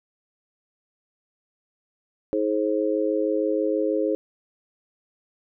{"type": "harmonic tone", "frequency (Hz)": 106.3, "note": "G#2", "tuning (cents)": 41, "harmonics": [3, 4, 5], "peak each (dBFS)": [-25, -25, -25], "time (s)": [2.33, 4.15], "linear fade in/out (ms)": 0, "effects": []}